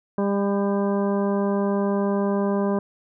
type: harmonic tone with a mistuned harmonic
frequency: 200 Hz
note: G3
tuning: 35 cents sharp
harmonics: 1 / 2 / 3 / 4 / 5 / 6 / 8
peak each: -22 / -25 / -28 / -36 / -32 / -40 / -42 dBFS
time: 0.18-2.79 s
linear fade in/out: 2 ms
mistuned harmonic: 8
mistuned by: -29 cents
effects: none